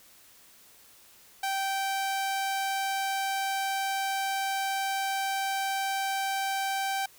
sawtooth tone, 779 Hz, G5, 11 cents flat, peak -24 dBFS, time 1.43-7.06 s, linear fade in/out 5 ms, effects white hiss -56 dBFS RMS until 7.18 s

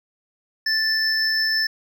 triangle tone pair together, 1761 / 5277 Hz, A6 / E8, +1 / +1 cents, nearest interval octave + perfect fifth, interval 1900 cents, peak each -20 dBFS, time 0.66-1.67 s, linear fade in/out 5 ms, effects none

